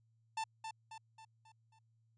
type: tone with echo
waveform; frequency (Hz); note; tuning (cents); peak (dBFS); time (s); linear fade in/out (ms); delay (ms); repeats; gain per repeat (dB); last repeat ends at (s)
45% pulse; 887; A5; +14; -36; 0.37-0.44; 5; 270; 5; -6; 1.79
effects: added 113 Hz sine -70 dBFS peak until 2.17 s + resampled to 22050 Hz